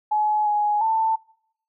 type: tone with pitch steps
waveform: sine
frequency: 848 / 835 / 889 Hz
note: G#5 / G#5 / A5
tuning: +36 / +9 / +18 cents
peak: -18 dBFS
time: 0.11-1.16 s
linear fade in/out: 10 ms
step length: 350 ms
effects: noise-tail reverb RT60 0.7 s tail -23 dB re dry

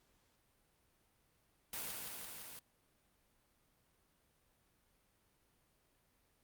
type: noise with echo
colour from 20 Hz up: white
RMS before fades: -43 dBFS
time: 1.73-1.91 s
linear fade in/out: 2 ms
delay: 170 ms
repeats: 4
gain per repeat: -2 dB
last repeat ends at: 2.59 s
effects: pink hiss -75 dBFS RMS until 6.43 s + Opus 48 kbps

